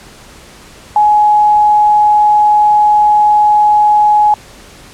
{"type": "tone", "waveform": "sine", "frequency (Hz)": 840, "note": "G#5", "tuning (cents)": 19, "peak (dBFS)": -5, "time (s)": [0.96, 4.34], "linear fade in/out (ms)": 2, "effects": ["pink hiss -37 dBFS RMS until 4.93 s", "low-pass 10000 Hz 12 dB/octave"]}